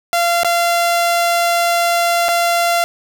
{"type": "tone with dropouts", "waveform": "sawtooth", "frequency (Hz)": 688, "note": "F5", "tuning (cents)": -26, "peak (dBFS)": -9, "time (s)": [0.13, 2.84], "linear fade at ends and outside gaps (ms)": 0, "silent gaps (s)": [[0.433, 0.447], [2.284, 2.288]], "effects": []}